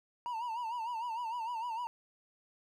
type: tone with vibrato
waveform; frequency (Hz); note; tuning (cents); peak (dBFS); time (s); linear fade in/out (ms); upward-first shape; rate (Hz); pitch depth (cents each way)
triangle; 932.3; A#5; 0; -33; 0.26-1.87; 0; sine; 6.6; 100
effects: none